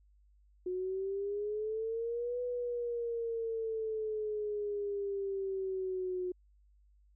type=exponential two-way sweep; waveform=sine; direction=up then down; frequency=361.5 to 493.9 to 361.5 Hz; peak=-33 dBFS; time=0.66-6.32 s; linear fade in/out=5 ms; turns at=2.41 s; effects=added 50 Hz sine -62 dBFS peak until 7.15 s